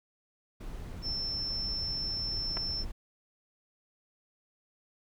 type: noise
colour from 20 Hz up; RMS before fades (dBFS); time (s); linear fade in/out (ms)
brown; -40; 0.6-2.92; 10
type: tone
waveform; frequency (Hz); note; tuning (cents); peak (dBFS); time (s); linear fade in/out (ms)
sine; 5350; E8; +25; -32; 1.02-2.85; 50
type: clicks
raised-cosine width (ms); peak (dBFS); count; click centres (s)
0.5; -23; 2; 2.57 / 2.573
effects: none